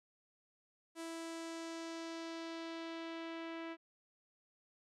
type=tone with low-pass filter sweep; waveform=sawtooth; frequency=329.6 Hz; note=E4; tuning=in tune; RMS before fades=-45 dBFS; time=0.95-3.77 s; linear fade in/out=50 ms; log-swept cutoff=9800 to 2500 Hz; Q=1.4; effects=none